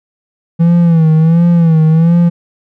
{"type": "tone with vibrato", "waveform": "triangle", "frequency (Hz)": 164.81, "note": "E3", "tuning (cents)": 0, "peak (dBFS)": -3, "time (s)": [0.59, 2.3], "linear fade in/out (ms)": 20, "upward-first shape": "sine", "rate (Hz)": 1.4, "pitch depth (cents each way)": 80, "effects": []}